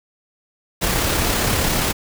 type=noise with amplitude modulation; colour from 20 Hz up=pink; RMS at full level=-18 dBFS; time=0.81-1.93 s; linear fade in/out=20 ms; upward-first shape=sine; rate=34.9 Hz; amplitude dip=30%; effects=none